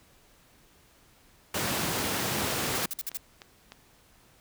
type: high-pass noise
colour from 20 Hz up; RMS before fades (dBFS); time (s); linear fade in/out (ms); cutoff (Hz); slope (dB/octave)
pink; -30; 1.54-2.86; 5; 130; 12
type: click train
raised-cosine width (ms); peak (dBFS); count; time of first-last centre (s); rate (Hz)
0.2; -26; 6; 2.21-3.721; 3.31
type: noise bursts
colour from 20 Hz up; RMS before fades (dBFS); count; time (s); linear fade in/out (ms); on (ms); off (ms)
blue; -33; 6; 2.75-3.172; 2; 27; 52
effects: pink hiss -60 dBFS RMS until 4.4 s